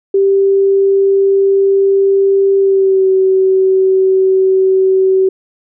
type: tone with pitch glide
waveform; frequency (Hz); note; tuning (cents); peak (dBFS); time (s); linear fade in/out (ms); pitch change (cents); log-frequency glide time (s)
sine; 392 to 379.7; G4 to F#4; 0 to +45; -7; 0.14-5.29; 5; -55; 2.58-3.08
effects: none